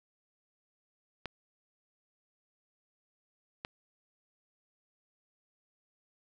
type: clicks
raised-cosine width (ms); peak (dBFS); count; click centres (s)
0.3; -21; 2; 1.257 / 3.649
effects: none